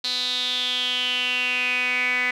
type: tone with band-pass filter sweep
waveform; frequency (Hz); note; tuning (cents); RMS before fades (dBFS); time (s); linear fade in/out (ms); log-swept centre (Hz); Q
sawtooth; 249.9; B3; +21; -24; 0.04-2.31; 5; 4100 to 2100; 8.1
effects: none